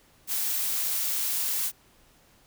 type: noise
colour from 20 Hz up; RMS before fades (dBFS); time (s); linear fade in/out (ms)
blue; -28; 0.27-1.72; 50
effects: pink hiss -60 dBFS RMS until 2.46 s